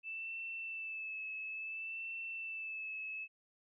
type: tone with vibrato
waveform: sine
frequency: 2637 Hz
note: E7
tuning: in tune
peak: -40 dBFS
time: 0.03-3.28 s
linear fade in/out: 50 ms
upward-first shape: sine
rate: 0.58 Hz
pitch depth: 32 cents each way
effects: none